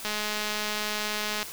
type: click train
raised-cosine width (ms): 0.2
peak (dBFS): -13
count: 292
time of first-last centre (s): 0.05-1.429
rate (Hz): 211
effects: white hiss -40 dBFS RMS until 1.52 s